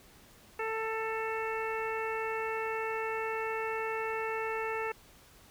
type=harmonic tone with a mistuned harmonic; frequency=444.2 Hz; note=A4; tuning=16 cents sharp; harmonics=1 / 2 / 3 / 4 / 5 / 6; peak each=-35 / -38 / -40 / -41 / -42 / -43 dBFS; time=0.59-4.92 s; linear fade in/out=5 ms; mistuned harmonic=5; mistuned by=-17 cents; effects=pink hiss -58 dBFS RMS until 5.5 s